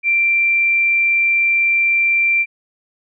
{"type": "tone", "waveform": "sine", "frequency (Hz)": 2358, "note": "D7", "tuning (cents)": 6, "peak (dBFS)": -12, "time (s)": [0.03, 2.46], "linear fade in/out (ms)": 50, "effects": []}